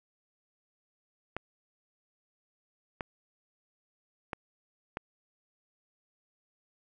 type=clicks; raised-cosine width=0.5 ms; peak=-19 dBFS; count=4; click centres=1.366 / 3.008 / 4.332 / 4.971 s; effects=none